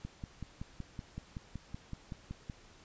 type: click train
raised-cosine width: 5 ms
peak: -28 dBFS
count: 14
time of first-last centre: 0.05-2.498 s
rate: 5.31 Hz
effects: pink hiss -59 dBFS RMS until 2.84 s + resampled to 16000 Hz